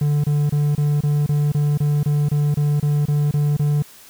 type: tone bursts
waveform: triangle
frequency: 146.83 Hz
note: D3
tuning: in tune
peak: -13 dBFS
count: 15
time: 0.01-3.824 s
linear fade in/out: 5 ms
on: 230 ms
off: 26 ms
effects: white hiss -45 dBFS RMS until 4.09 s